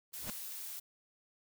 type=noise with exponential growth; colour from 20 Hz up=pink; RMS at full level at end=-39 dBFS; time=0.12-0.3 s; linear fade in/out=0 ms; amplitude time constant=37 ms
type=noise; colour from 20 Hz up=blue; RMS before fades=-44 dBFS; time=0.13-0.8 s; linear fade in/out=10 ms
effects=none